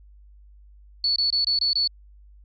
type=tone bursts; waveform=sine; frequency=4435 Hz; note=C#8; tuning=in tune; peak=-19 dBFS; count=6; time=1.04-1.875 s; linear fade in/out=2 ms; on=120 ms; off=23 ms; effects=added 50 Hz sine -47 dBFS peak until 2.44 s